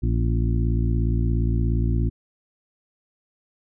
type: harmonic tone with a mistuned harmonic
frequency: 57.1 Hz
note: A#1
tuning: 35 cents flat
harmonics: 1 / 2 / 3 / 4 / 5 / 6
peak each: -21 / -23 / -31 / -31 / -34 / -34 dBFS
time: 0.02-2.1 s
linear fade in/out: 20 ms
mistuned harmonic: 4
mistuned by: +57 cents
effects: none